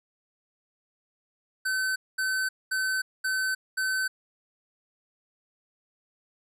square tone bursts, 1528 Hz, G6, 45 cents flat, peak -26 dBFS, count 5, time 1.65-4.08 s, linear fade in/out 10 ms, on 310 ms, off 220 ms, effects resampled to 32000 Hz

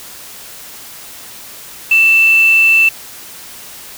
sine tone with quantisation, 2662 Hz, E7, 16 cents sharp, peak -6 dBFS, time 1.91-2.89 s, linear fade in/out 5 ms, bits 4, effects white hiss -33 dBFS RMS until 3.97 s

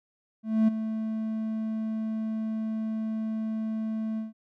triangle tone with ADSR envelope, 220 Hz, A3, in tune, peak -15 dBFS, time 0.43-4.33 s, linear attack 250 ms, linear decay 12 ms, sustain -11 dB, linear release 150 ms, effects none

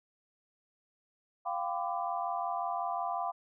sine chord, G dominant seventh, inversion third, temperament equal with one note detuned, 698.5 / 784 / 1006.2 / 1174.7 Hz, F5 / G5 / B5 / D6, 0 / 0 / +32 / 0 cents, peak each -35 / -37 / -38 / -39 dBFS, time 1.45-3.32 s, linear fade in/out 20 ms, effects none

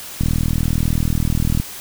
click train, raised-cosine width 5 ms, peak -6 dBFS, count 57, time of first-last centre 0.21-1.6 s, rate 40.3 Hz, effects white hiss -33 dBFS RMS until 1.8 s

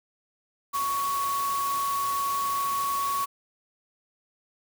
sine tone in noise, 1115 Hz, C#6, 10 cents sharp, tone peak -25 dBFS, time 0.73-3.26 s, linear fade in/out 20 ms, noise white, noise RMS -36 dBFS, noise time 0.73-3.26 s, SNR +8 dB, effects none

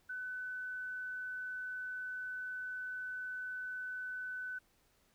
sine tone, 1504 Hz, F#6, 28 cents sharp, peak -39 dBFS, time 0.09-4.59 s, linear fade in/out 10 ms, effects pink hiss -72 dBFS RMS until 5.14 s

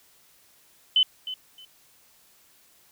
sine tone with echo, 3032 Hz, F#7, 42 cents sharp, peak -16 dBFS, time 0.96-1.03 s, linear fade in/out 2 ms, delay 310 ms, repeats 2, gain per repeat -14 dB, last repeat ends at 1.65 s, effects white hiss -59 dBFS RMS until 2.91 s

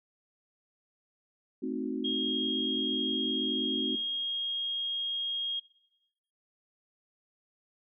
sine chord, A diminished seventh, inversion none, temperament equal, 220 / 261.6 / 311.1 / 370 Hz, A3 / C4 / Eb4 / Gb4, 0 / 0 / 0 / 0 cents, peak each -39 / -34 / -38 / -37 dBFS, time 1.62-3.96 s, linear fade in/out 10 ms
sine tone, 3257 Hz, G#7, 34 cents flat, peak -30 dBFS, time 2.04-5.6 s, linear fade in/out 10 ms
effects noise-tail reverb RT60 0.9 s tail -20 dB re dry

